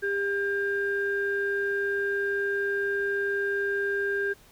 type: tone pair together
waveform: sine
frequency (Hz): 400 / 1600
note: G4 / G6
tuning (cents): +35 / +35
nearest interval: 2 octaves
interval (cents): 2400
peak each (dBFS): -27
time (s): 0.02-4.34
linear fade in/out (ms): 20
effects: tanh soft clip ceiling -17 dBFS + pink hiss -56 dBFS RMS until 4.51 s